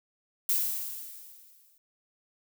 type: noise with exponential decay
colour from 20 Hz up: violet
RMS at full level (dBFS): -25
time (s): 0.49-1.78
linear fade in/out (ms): 2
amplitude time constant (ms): 280
effects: none